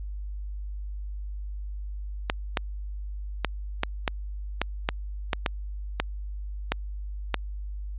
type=clicks; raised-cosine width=0.3 ms; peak=-7 dBFS; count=12; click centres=2.299 / 2.572 / 3.447 / 3.834 / 4.078 / 4.616 / 4.889 / 5.332 / 5.462 / 6 / 6.72 / 7.343 s; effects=added 50 Hz sine -32 dBFS peak until 7.98 s + resampled to 8000 Hz